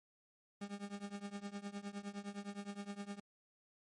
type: tone with tremolo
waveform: 40% pulse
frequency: 201.9 Hz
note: G#3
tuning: 49 cents flat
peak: -39 dBFS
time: 0.61-3.2 s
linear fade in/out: 5 ms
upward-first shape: triangle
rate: 9.7 Hz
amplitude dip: 95%
effects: low-pass 11000 Hz 12 dB/octave + MP3 48 kbps